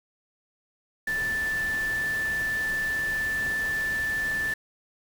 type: tone in noise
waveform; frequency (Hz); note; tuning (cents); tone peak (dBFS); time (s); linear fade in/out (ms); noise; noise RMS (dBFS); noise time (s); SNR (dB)
sine; 1760; A6; 0; -25; 1.07-4.54; 5; pink; -39; 1.07-4.54; +11
effects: none